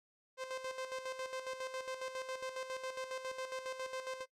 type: tone with tremolo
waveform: sawtooth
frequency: 520 Hz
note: C5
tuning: 11 cents flat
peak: -35 dBFS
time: 0.37-4.26 s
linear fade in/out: 50 ms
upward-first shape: square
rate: 7.3 Hz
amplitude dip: 60%
effects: noise-tail reverb RT60 0.1 s tail -17 dB re dry + low-pass 8000 Hz 12 dB/octave